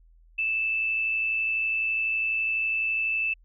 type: tone with amplitude modulation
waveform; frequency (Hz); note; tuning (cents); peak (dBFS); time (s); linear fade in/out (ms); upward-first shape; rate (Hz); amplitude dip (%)
sine; 2637; E7; 0; -22; 0.38-3.34; 10; sine; 112; 35
effects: added 41 Hz sine -53 dBFS peak until 3.44 s